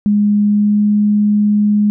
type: tone with pitch glide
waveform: sine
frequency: 206.8 to 208.2 Hz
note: G#3 to G#3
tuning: -7 to +5 cents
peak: -9 dBFS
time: 0.06-1.9 s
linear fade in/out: 0 ms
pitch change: +12 cents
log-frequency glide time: 0.45-0.81 s
effects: none